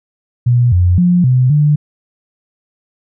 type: tone with pitch steps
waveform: sine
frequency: 121.7 / 89.2 / 177.3 / 127.3 / 148.5 Hz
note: B2 / F2 / F3 / C3 / D3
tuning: -25 / +37 / +26 / -47 / +20 cents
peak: -7 dBFS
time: 0.46-1.76 s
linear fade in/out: 10 ms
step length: 260 ms
effects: none